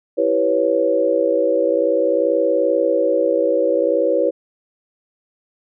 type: chord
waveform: sine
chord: C# half-diminished seventh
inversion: first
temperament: equal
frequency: 329.6 / 392 / 493.9 / 554.4 Hz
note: E4 / G4 / B4 / C#5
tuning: 0 / 0 / 0 / 0 cents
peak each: -22 / -23 / -18 / -18 dBFS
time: 0.17-4.31 s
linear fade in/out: 20 ms
effects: none